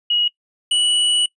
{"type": "tone pair in turn", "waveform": ["sine", "square"], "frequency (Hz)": [2900, 2944], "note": ["F#7", "F#7"], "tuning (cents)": [-35, -9], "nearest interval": "unison", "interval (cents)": 26, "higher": "second", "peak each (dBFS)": [-15, -15], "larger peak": "neither", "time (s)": [[0.1, 0.28], [0.71, 1.26]], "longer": "second", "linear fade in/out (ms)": 5, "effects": ["noise-tail reverb RT60 0.1 s tail -21 dB re dry", "resampled to 24000 Hz"]}